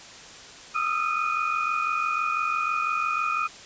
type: tone cluster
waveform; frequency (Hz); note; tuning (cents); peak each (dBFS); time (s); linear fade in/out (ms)
sine; 1224 / 1270 / 1354 / 2469; D#6 / D#6 / E6 / D#7; -29 / +35 / +46 / -14; -29; 0.74-3.48; 20
effects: white hiss -44 dBFS RMS until 3.65 s + resampled to 16000 Hz